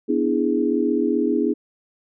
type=chord; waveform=sine; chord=E dominant seventh; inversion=second; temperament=equal; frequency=246.9 / 293.7 / 329.6 / 415.3 Hz; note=B3 / D4 / E4 / G#4; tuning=0 / 0 / 0 / 0 cents; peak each=-23 dBFS; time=0.08-1.54 s; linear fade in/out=20 ms; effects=none